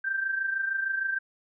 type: tone pair together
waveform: sine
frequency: 1568 / 1594.5 Hz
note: G6 / G6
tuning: 0 / +29 cents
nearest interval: unison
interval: 29 cents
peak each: -27 / -34 dBFS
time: 0.04-1.19 s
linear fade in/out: 10 ms
effects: none